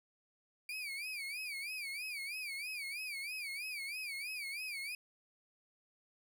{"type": "tone with vibrato", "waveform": "35% pulse", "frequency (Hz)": 2349, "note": "D7", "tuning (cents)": 0, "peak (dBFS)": -38, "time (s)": [0.69, 4.95], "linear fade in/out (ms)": 2, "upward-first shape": "sine", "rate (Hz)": 3.1, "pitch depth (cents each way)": 150, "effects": []}